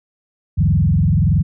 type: tone with frequency modulation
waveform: sine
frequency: 122.7 Hz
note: B2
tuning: 11 cents flat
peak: -11 dBFS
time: 0.57-1.43 s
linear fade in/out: 20 ms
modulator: 21.3 Hz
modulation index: 2.5
effects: none